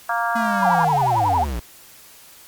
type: harmonic tone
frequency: 233.1 Hz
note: A#3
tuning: in tune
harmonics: 3 / 4 / 5 / 6 / 7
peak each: -24 / -25 / -26 / -27 / -27 dBFS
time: 0.09-0.85 s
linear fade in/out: 5 ms
type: linear sweep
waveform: square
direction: down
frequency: 230 to 54 Hz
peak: -24 dBFS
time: 0.35-1.6 s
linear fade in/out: 10 ms
type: tone with vibrato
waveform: sine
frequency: 833 Hz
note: G#5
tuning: 5 cents sharp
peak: -16 dBFS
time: 0.61-1.45 s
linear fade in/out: 20 ms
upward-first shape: sine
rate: 11 Hz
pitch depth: 290 cents each way
effects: white hiss -46 dBFS RMS until 2.47 s + Opus 48 kbps